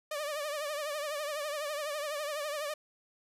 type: tone with vibrato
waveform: sawtooth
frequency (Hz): 593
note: D5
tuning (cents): +17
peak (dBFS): -30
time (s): 0.11-2.74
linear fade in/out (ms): 5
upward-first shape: triangle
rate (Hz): 12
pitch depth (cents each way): 99
effects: resampled to 32000 Hz